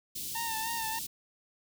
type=band-stop noise; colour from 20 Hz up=white; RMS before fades=-38 dBFS; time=0.15-1.07 s; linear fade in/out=10 ms; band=350 to 3200 Hz; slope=24 dB/octave
type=tone with vibrato; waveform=sawtooth; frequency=905 Hz; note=A5; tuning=48 cents sharp; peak=-30 dBFS; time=0.35-0.99 s; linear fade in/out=5 ms; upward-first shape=sine; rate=3.3 Hz; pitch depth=46 cents each way
effects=none